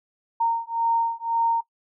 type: beating tone pair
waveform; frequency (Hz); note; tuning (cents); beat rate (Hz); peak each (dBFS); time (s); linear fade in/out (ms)
sine; 921 / 922.9; A#5 / A#5; -21 / -18; 1.9; -24 / -24; 0.4-1.61; 10
effects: noise-tail reverb RT60 0.1 s tail -20 dB re dry